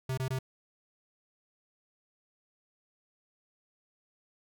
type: tone bursts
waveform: square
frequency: 130.81 Hz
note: C3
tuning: in tune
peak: -31 dBFS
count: 3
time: 0.09-0.389 s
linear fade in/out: 5 ms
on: 85 ms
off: 22 ms
effects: none